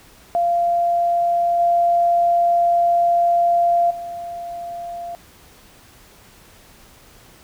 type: tone with level steps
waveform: sine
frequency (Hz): 691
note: F5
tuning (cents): -19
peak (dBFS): -15 / -13 / -27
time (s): 0.35-5.15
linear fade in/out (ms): 0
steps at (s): 1.59 / 3.9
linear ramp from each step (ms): 10
effects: pink hiss -48 dBFS RMS until 7.43 s